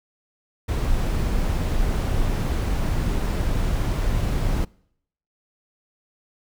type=noise; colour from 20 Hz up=brown; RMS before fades=-22 dBFS; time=0.68-4.65 s; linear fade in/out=10 ms; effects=noise-tail reverb RT60 0.7 s tail -25 dB re dry